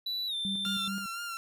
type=tone with pitch glide; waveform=triangle; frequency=3956 to 3565 Hz; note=B7 to A7; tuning=+2 to +22 cents; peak=-30 dBFS; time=0.06-0.88 s; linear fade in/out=5 ms; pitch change=-180 cents; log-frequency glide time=0.27-0.35 s
type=tone with tremolo; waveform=sine; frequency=196 Hz; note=G3; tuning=in tune; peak=-33 dBFS; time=0.45-1.06 s; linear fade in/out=0 ms; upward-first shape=square; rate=4.7 Hz; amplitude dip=60%
type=tone with vibrato; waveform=sawtooth; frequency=1381 Hz; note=F6; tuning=20 cents flat; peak=-32 dBFS; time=0.65-1.37 s; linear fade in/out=0 ms; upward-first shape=sine; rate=3.9 Hz; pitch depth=36 cents each way
effects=none